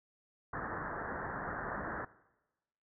white low-pass noise, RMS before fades -40 dBFS, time 0.53-2.05 s, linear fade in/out 5 ms, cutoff 1800 Hz, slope 96 dB/octave, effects noise-tail reverb RT60 1.0 s tail -19 dB re dry

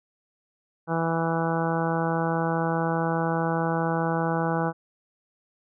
harmonic tone, 164.81 Hz, E3, in tune, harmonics 1 / 2 / 3 / 4 / 5 / 6 / 7 / 8 / 9, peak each -27 / -31 / -30 / -33 / -30 / -35 / -36 / -37 / -35 dBFS, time 0.87-4.73 s, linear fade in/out 50 ms, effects none

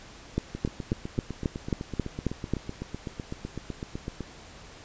two click trains, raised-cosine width 3 ms, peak -12 / -20 dBFS, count 9 / 30, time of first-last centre 0.38-2.536 / 0.55-4.207 s, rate 3.71 / 7.93 Hz, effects pink hiss -48 dBFS RMS until 4.84 s + resampled to 16000 Hz

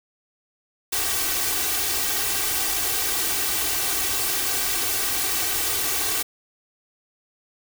white noise with comb filter, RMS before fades -24 dBFS, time 0.92-6.23 s, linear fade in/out 10 ms, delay 2.6 ms, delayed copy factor +1, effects none

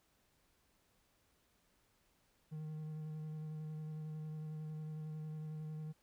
triangle tone with vibrato, 154.9 Hz, D#3, 7 cents flat, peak -40 dBFS, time 2.51-5.93 s, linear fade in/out 20 ms, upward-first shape square, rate 11 Hz, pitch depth 12 cents each way, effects pink hiss -75 dBFS RMS until 6.02 s

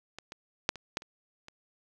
clicks, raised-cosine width 0.2 ms, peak -24 / -25 / -7 / -26 / -13 / -30 / -29 dBFS, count 7, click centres 0.186 / 0.321 / 0.691 / 0.757 / 0.971 / 1.021 / 1.484 s, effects none

